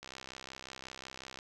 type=click train; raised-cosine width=0.2 ms; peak=-27 dBFS; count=90; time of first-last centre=0.03-1.389 s; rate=65.5 Hz; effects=none